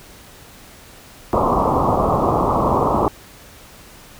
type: low-pass noise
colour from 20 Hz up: white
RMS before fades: -17 dBFS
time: 1.33-3.08 s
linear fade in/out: 0 ms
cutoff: 1200 Hz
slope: 96 dB/octave
effects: pink hiss -43 dBFS RMS until 4.19 s